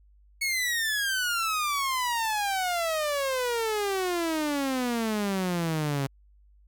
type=exponential sweep; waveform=sawtooth; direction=down; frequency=2217 to 135 Hz; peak=-22 dBFS; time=0.41-6.07 s; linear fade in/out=10 ms; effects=added 50 Hz sine -55 dBFS peak until 6.67 s